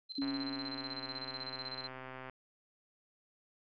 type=tone with tremolo; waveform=sine; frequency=4100 Hz; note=C8; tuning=36 cents flat; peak=-39 dBFS; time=0.09-1.88 s; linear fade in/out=20 ms; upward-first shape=square; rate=16 Hz; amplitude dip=75%
type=tone with exponential decay; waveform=sine; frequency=277.2 Hz; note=C#4; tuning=in tune; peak=-32 dBFS; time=0.18-2.21 s; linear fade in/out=5 ms; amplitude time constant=440 ms
type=click train; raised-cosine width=0.5 ms; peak=-31 dBFS; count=271; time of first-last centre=0.22-2.297 s; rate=130 Hz
effects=resampled to 11025 Hz